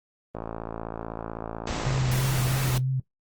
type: click train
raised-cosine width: 1 ms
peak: -18 dBFS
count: 92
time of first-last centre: 0.35-1.978 s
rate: 55.9 Hz
type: noise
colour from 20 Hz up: pink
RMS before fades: -30 dBFS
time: 1.67-2.78 s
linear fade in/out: 2 ms
type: tone with vibrato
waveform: sine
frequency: 129.4 Hz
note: C3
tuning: 19 cents flat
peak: -23 dBFS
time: 1.86-3 s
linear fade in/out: 5 ms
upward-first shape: triangle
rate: 3.1 Hz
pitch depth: 45 cents each way
effects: noise-tail reverb RT60 0.1 s tail -19 dB re dry + Opus 24 kbps